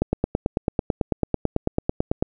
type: click train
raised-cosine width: 2 ms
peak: -6 dBFS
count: 21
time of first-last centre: 0.02-2.225 s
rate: 9.07 Hz
effects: none